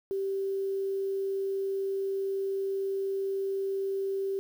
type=tone with quantisation; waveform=sine; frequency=389.7 Hz; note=G4; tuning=10 cents flat; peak=-28 dBFS; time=0.11-4.39 s; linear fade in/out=0 ms; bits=9; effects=none